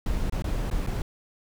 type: noise with dropouts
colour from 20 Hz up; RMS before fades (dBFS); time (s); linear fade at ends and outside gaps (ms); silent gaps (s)
brown; -27; 0.06-1.02; 2; 0.298-0.323 / 0.422-0.442 / 0.701-0.712 / 0.865-0.871
effects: none